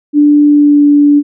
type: tone with pitch glide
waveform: sine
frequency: 293.7 to 290.3 Hz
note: D4 to D4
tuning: 0 to -20 cents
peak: -3 dBFS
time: 0.13-1.23 s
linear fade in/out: 50 ms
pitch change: -20 cents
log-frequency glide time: 0.45-0.85 s
effects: none